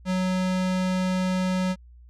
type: tone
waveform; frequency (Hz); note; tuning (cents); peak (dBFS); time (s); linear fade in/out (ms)
square; 185; F#3; 0; -23; 0.05-1.76; 50
effects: added 60 Hz sine -46 dBFS peak until 2.09 s + low-pass 7000 Hz 12 dB/octave